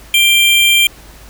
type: tone pair together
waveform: square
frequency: 2375 / 3170 Hz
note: D7 / G7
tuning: +19 / +19 cents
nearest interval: perfect fourth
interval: 500 cents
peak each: -11 dBFS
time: 0.14-0.87 s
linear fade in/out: 2 ms
effects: added 52 Hz sine -39 dBFS peak until 1.29 s + pink hiss -40 dBFS RMS until 1.29 s